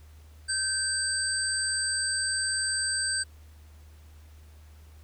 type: tone cluster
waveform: sine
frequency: 1561 / 4660 / 8220 Hz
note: G6 / D8 / C9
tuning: -8 / -14 / -32 cents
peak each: -30 / -31 / -30 dBFS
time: 0.48-3.24 s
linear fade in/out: 20 ms
effects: added 76 Hz sine -48 dBFS peak until 5.03 s + pink hiss -61 dBFS RMS until 5.03 s